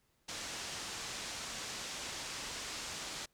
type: low-pass noise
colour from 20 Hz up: white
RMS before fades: -43 dBFS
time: 0.28-3.26 s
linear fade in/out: 10 ms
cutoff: 7300 Hz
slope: 24 dB/octave
effects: pink hiss -75 dBFS RMS until 3.33 s